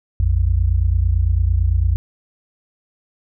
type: tone pair together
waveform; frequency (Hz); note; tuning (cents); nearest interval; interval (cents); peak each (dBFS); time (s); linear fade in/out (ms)
sine; 58.07 / 87; A#1 / F2; -6 / -6; perfect fifth; 700; -16; 0.2-1.96; 0
effects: none